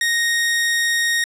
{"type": "tone", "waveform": "sawtooth", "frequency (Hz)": 1864.7, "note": "A#6", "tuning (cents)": 0, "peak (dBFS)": -13, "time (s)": [0.01, 1.24], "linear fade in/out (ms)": 2, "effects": ["low-pass 12000 Hz 12 dB/octave", "9-bit"]}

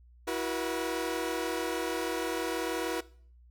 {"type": "chord", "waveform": "sawtooth", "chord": "E suspended second", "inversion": "none", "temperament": "equal with one note detuned", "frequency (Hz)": [329.6, 370, 481.2], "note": ["E4", "F#4", "B4"], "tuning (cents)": [0, 0, -45], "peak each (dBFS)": -31, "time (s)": [0.27, 3.01], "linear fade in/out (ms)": 10, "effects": ["noise-tail reverb RT60 0.5 s tail -20 dB re dry", "added 60 Hz sine -54 dBFS peak until 3.5 s"]}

